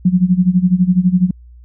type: tone with tremolo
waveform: sine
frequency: 181.8 Hz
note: F#3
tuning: 30 cents flat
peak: -6 dBFS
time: 0.05-1.31 s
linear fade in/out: 5 ms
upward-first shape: sine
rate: 12 Hz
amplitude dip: 85%
effects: added 60 Hz sine -37 dBFS peak until 1.64 s